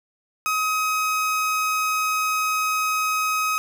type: tone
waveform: 30% pulse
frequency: 1266 Hz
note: D#6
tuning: 30 cents sharp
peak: -18 dBFS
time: 0.46-3.58 s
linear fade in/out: 0 ms
effects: none